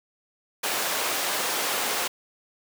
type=high-pass noise; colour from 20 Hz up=pink; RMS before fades=-27 dBFS; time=0.63-2.08 s; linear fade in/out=10 ms; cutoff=530 Hz; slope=12 dB/octave; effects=none